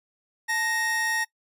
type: tone pair together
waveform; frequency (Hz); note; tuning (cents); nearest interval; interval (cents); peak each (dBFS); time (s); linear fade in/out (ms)
45% pulse; 880 / 1864.7; A5 / A#6; 0 / 0; octave + minor second; 1300; -31 / -25; 0.48-1.25; 20
effects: noise-tail reverb RT60 0.1 s tail -21 dB re dry + resampled to 32000 Hz